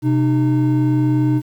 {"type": "tone pair together", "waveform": "triangle", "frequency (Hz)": [128.3, 305.2], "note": ["C3", "D#4"], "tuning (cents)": [-34, -33], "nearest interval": "octave + minor third", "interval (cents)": 1501, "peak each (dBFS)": -14, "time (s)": [0.02, 1.42], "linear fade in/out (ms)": 50, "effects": ["8-bit"]}